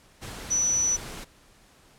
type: tone in noise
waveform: sine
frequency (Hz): 5940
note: F#8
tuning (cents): +6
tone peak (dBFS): -21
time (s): 0.5-0.97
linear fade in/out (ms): 20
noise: pink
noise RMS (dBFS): -39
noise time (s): 0.21-1.25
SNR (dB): +15
effects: pink hiss -57 dBFS RMS until 1.98 s + low-pass 11000 Hz 12 dB/octave